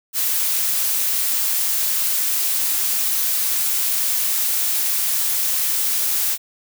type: noise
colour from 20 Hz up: blue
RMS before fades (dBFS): -20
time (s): 0.13-6.38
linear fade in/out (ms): 50
effects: none